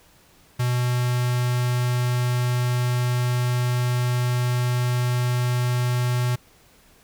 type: tone with notch filter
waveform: square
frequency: 123.47 Hz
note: B2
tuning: in tune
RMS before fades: -22 dBFS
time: 0.59-6.36 s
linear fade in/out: 10 ms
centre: 450 Hz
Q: 1.2
effects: pink hiss -55 dBFS RMS until 7.03 s